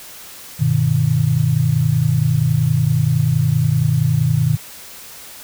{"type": "chord", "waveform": "sine", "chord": "G augmented", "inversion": "none", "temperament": "just", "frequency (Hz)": [98, 122.5, 153.12], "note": ["G2", "B2", "D#3"], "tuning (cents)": [0, -14, -27], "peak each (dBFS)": [-22, -16, -16], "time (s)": [0.59, 4.57], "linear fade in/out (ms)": 20, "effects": ["white hiss -37 dBFS RMS until 5.43 s"]}